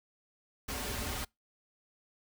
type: noise with comb filter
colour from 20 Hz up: pink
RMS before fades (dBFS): -37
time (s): 0.68-1.25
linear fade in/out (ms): 10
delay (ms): 6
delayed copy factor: -0.95
effects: noise-tail reverb RT60 0.2 s tail -26 dB re dry